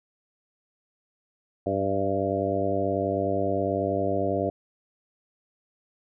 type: harmonic tone with a mistuned harmonic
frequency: 98.6 Hz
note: G2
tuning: 11 cents sharp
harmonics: 1 / 2 / 3 / 4 / 5 / 6 / 7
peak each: -33 / -34 / -31 / -31 / -31 / -29 / -30 dBFS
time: 1.66-4.5 s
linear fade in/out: 5 ms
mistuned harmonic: 7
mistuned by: -23 cents
effects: none